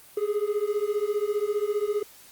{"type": "beating tone pair", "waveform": "triangle", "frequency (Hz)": [408.7, 423.7], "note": ["G#4", "G#4"], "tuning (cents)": [-28, 35], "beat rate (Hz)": 15, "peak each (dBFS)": -25, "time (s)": [0.17, 2.03], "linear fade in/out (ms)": 5, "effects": ["white hiss -51 dBFS RMS until 2.31 s", "Opus 32 kbps"]}